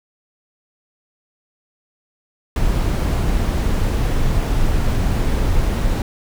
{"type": "noise", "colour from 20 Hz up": "brown", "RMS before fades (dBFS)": -17, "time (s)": [2.56, 6.02], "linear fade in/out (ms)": 2, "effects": []}